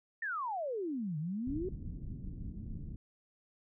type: exponential two-way sweep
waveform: sine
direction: down then up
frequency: 1856 to 146.2 to 391 Hz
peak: -34 dBFS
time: 0.22-1.69 s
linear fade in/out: 5 ms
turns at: 1.18 s
type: low-pass noise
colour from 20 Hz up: pink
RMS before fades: -42 dBFS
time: 1.47-2.96 s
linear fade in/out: 2 ms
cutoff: 240 Hz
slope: 24 dB/octave
effects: none